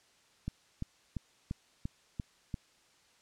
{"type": "click train", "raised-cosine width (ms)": 5, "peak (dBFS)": -23, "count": 7, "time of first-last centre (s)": [0.48, 2.542], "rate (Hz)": 2.91, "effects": ["white hiss -66 dBFS RMS until 3.21 s", "low-pass 7000 Hz 12 dB/octave"]}